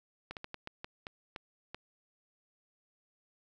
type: slowing click train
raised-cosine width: 0.3 ms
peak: -25 dBFS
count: 9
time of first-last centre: 0.31-1.746 s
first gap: 58 ms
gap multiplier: 1.31
effects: none